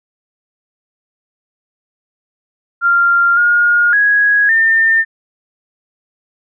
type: tone with pitch steps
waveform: sine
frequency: 1390 / 1427 / 1662 / 1805 Hz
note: F6 / F6 / G#6 / A6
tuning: -9 / +37 / +1 / +44 cents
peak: -8 dBFS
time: 2.81-5.05 s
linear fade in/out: 50 ms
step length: 560 ms
effects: none